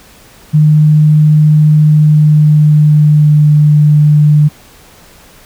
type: tone with pitch glide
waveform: sine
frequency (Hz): 152.4 to 149.61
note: D#3 to D3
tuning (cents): -36 to +32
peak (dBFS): -3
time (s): 0.53-4.49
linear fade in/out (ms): 20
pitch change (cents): -32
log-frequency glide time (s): 1.82-3.67
effects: pink hiss -40 dBFS RMS until 5.45 s